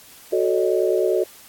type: chord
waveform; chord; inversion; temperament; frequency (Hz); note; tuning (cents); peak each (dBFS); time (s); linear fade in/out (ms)
sine; D# half-diminished seventh; first; equal with one note detuned; 370 / 440 / 564.4 / 622.3; F#4 / A4 / C#5 / D#5; 0 / 0 / +31 / 0; -20 / -22 / -25 / -24; 0.32-1.24; 10
effects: white hiss -46 dBFS RMS until 1.48 s + AAC 64 kbps